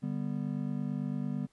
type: chord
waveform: triangle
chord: G major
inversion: second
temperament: just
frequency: 147 / 196 / 245 Hz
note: D3 / G3 / B3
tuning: +2 / 0 / -14 cents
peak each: -34 dBFS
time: 0.02-1.47 s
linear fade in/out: 20 ms
effects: pink hiss -71 dBFS RMS until 1.52 s + resampled to 24000 Hz